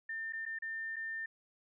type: tone with dropouts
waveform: sine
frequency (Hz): 1800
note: A6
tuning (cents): +39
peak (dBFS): -37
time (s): 0.09-1.26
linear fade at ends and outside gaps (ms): 5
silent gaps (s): 0.325-0.332 / 0.454-0.461 / 0.588-0.621 / 0.96-0.964
effects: none